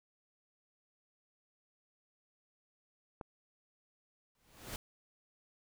click, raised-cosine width 1 ms, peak -29 dBFS, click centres 3.212 s
pink noise with exponential growth, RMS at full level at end -40 dBFS, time 4.35-4.76 s, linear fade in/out 1 ms, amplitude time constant 87 ms
effects none

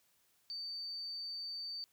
sine tone, 4586 Hz, D8, 42 cents flat, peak -40 dBFS, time 0.5-1.84 s, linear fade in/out 0 ms, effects white hiss -73 dBFS RMS until 1.92 s

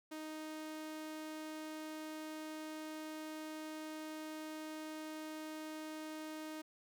sawtooth tone, 311.1 Hz, D#4, in tune, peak -40 dBFS, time 0.11-6.62 s, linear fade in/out 10 ms, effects none

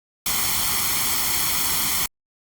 white noise with comb filter, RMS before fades -22 dBFS, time 0.26-2.06 s, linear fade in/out 2 ms, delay 0.92 ms, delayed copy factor +0.65, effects Opus 48 kbps

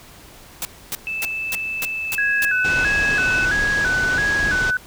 white noise bursts, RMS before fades -25 dBFS, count 7, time 0.62-2.45 s, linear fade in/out 0 ms, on 30 ms, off 270 ms
sine tone with pitch glide, 2632 to 2600 Hz, E7 to E7, -3 to -24 cents, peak -23 dBFS, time 1.07-3.45 s, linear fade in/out 0 ms, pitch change -21 cents, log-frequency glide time 1.94-2.58 s
sine tone with vibrato, 1576 Hz, G6, 9 cents sharp, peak -17 dBFS, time 2.18-4.77 s, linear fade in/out 2 ms, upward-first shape square, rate 1.5 Hz, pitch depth 89 cents each way
pink low-pass noise, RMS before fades -27 dBFS, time 2.64-4.71 s, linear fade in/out 10 ms, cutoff 7100 Hz, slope 24 dB/octave
effects pink hiss -44 dBFS RMS until 4.86 s

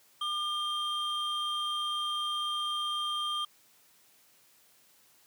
triangle tone pair together, 1203 / 3182 Hz, D6 / G7, +41 / +25 cents, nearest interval octave + perfect fourth, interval 1684 cents, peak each -32 / -31 dBFS, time 0.21-3.45 s, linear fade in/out 5 ms, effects white hiss -63 dBFS RMS until 5.26 s + high-pass 100 Hz 12 dB/octave

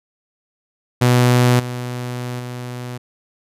sawtooth tone with level steps, 123.47 Hz, B2, in tune, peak -7 / -20 / -23 dBFS, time 1.01-2.98 s, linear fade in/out 10 ms, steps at 1.59 / 2.39 s, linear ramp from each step 10 ms, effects resampled to 32000 Hz

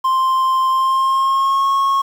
triangle tone with pitch glide, 1048 to 1093.1 Hz, C6 to C#6, +2 to -25 cents, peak -11 dBFS, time 0.04-2.02 s, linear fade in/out 10 ms, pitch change +73 cents, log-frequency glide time 0.7-1.67 s, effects 7-bit

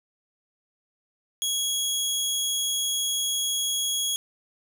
20% pulse tone, 3322 Hz, G#7, in tune, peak -19 dBFS, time 1.42-4.16 s, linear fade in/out 0 ms, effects none

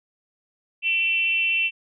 sine tone with frequency modulation, 2692 Hz, E7, 36 cents sharp, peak -19 dBFS, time 0.82-1.71 s, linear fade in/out 50 ms, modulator 349 Hz, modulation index 0.52, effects none

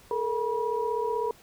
sine tone cluster, 430.3 / 466.3 / 967 Hz, A4 / A#4 / B5, -39 / +1 / -37 cents, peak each -30 dBFS, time 0.11-1.31 s, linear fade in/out 2 ms, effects pink hiss -55 dBFS RMS until 1.42 s

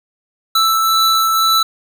square tone pair together, 1321 / 3961 Hz, E6 / B7, +3 / +4 cents, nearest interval octave + perfect fifth, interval 1901 cents, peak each -13 / -18 dBFS, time 0.55-1.63 s, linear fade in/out 5 ms, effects none

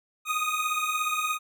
25% pulse beating tone pair, 1235 / 1252 Hz, D#6 / D#6, -13 / +10 cents, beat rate 17 Hz, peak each -25 dBFS, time 0.25-1.39 s, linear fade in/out 50 ms, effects none

